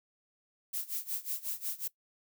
violet noise with tremolo, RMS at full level -34 dBFS, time 0.73-1.88 s, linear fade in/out 10 ms, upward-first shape sine, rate 5.5 Hz, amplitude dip 90%, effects noise-tail reverb RT60 0.1 s tail -19 dB re dry

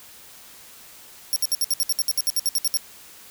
15% pulse tone bursts, 5560 Hz, F8, 9 cents flat, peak -13 dBFS, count 16, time 1.33-2.771 s, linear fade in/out 0 ms, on 31 ms, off 63 ms, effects white hiss -46 dBFS RMS until 3.3 s

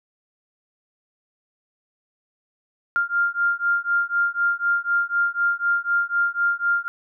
sine beating tone pair, 1396.9 / 1400.9 Hz, F6 / F6, 0 / +5 cents, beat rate 4 Hz, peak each -22 dBFS, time 2.96-6.88 s, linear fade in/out 0 ms, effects none

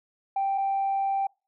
sine tone pair in turn, 784 / 784 Hz, G5 / G5, 0 / 0 cents, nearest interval unison, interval 0 cents, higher neither, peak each -22 / -22 dBFS, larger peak neither, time 0.36-0.58 / 0.58-1.27 s, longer second, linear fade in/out 5 ms, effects noise-tail reverb RT60 0.3 s tail -26 dB re dry + tanh soft clip ceiling -20 dBFS

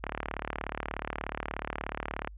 click train, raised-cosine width 0.5 ms, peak -17 dBFS, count 83, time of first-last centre 0.04-2.274 s, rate 36.7 Hz, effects added 50 Hz sine -44 dBFS peak until 2.37 s + resampled to 8000 Hz

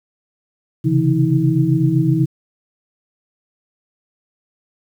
sine tone cluster, 132.3 / 140.2 / 165 / 320.1 Hz, C3 / C#3 / E3 / D#4, +20 / +20 / +2 / +49 cents, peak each -18 dBFS, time 0.84-2.26 s, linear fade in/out 20 ms, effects 8-bit

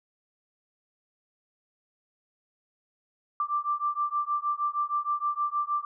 sine beating tone pair, 1174.7 / 1181.1 Hz, D6 / D6, 0 / +9 cents, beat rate 6.4 Hz, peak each -29 dBFS, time 3.4-5.85 s, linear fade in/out 2 ms, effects none

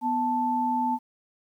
sine tone pair together, 247.5 / 880 Hz, B3 / A5, +4 / 0 cents, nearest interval octave + minor seventh, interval 2196 cents, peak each -28 / -24 dBFS, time 0.01-0.99 s, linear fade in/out 50 ms, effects 10-bit

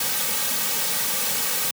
white noise with comb filter, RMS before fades -24 dBFS, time 0-1.71 s, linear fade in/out 5 ms, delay 2.9 ms, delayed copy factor -0.85, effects high-pass 150 Hz 12 dB/octave

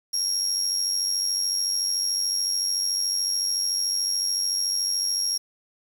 35% pulse tone with amplitude modulation, 5588 Hz, F8, in tune, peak -18 dBFS, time 0.13-5.38 s, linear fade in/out 10 ms, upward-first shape sine, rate 93.7 Hz, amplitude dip 50%, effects 8-bit

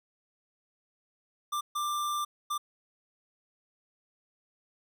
square tone bursts at uneven times, 1185 Hz, D6, 15 cents sharp, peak -30 dBFS, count 3, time 1.52-1.61 / 1.75-2.25 / 2.5-2.58 s, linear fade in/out 10 ms, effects none

